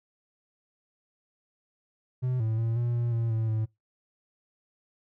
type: tone with pitch steps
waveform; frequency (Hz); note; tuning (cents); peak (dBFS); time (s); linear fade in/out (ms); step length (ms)
triangle; 126.9 / 111 / 114.1 / 119.6 / 118.9 / 115.3 / 111.8 / 109.8; B2 / A2 / A#2 / A#2 / A#2 / A#2 / A2 / A2; +47 / +16 / -37 / +45 / +35 / -19 / +28 / -3; -23; 2.22-3.66; 20; 180
effects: noise-tail reverb RT60 0.2 s tail -25 dB re dry